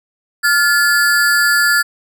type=ring-modulated tone; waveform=square; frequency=1562 Hz; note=G6; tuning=7 cents flat; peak=-8 dBFS; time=0.43-1.83 s; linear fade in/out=20 ms; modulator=158 Hz; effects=none